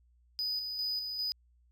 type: tone with tremolo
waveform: triangle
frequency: 4978 Hz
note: D#8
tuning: in tune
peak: -30 dBFS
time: 0.39-1.32 s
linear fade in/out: 0 ms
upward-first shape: square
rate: 2.5 Hz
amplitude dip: 40%
effects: added 60 Hz sine -63 dBFS peak until 1.71 s